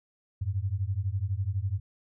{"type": "beating tone pair", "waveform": "sine", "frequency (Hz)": [91.5, 103.5], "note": ["F#2", "G#2"], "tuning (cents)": [-19, -5], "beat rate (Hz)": 12, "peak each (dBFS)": -30, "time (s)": [0.41, 1.8], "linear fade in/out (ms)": 10, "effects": []}